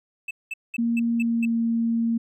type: tone bursts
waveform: triangle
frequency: 2631 Hz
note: E7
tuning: 4 cents flat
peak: -26 dBFS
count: 6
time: 0.28-1.454 s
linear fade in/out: 5 ms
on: 29 ms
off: 200 ms
type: tone with pitch glide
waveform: sine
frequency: 233.1 to 230.2 Hz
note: A#3 to A#3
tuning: 0 to -22 cents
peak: -20 dBFS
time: 0.78-2.18 s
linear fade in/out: 10 ms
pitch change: -22 cents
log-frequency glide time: 1.13-1.55 s
effects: none